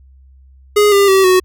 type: tone with pitch steps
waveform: square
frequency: 415.3 / 399.5 / 384.4 / 369.8 Hz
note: G#4 / G4 / G4 / F#4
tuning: 0 / +33 / -34 / -1 cents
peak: -8 dBFS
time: 0.76-1.4 s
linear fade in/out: 10 ms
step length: 160 ms
effects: added 66 Hz sine -41 dBFS peak until 1.44 s